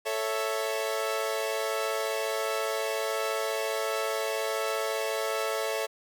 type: chord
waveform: sawtooth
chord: A major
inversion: none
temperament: equal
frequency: 440 / 554.4 / 659.3 Hz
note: A4 / C#5 / E5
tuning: 0 / 0 / 0 cents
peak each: -28 / -29 / -29 dBFS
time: 0.05-5.87 s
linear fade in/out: 20 ms
effects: none